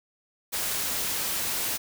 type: noise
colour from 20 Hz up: white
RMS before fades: -29 dBFS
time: 0.52-1.78 s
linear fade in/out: 20 ms
effects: none